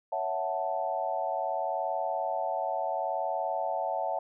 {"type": "chord", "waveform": "sine", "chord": "F# minor seventh", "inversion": "second", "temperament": "equal with one note detuned", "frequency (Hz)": [556.9, 659.3, 740, 880], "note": ["C#5", "E5", "F#5", "A5"], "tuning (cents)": [8, 0, 0, 0], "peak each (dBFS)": [-36, -33, -33, -34], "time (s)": [0.12, 4.19], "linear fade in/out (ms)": 5, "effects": []}